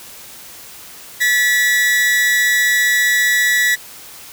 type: tone pair together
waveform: 40% pulse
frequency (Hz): 1735 / 1950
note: A6 / B6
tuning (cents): -25 / -23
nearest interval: major second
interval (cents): 202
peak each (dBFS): -19 / -12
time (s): 1.2-3.76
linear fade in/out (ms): 20
effects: white hiss -37 dBFS RMS until 4.32 s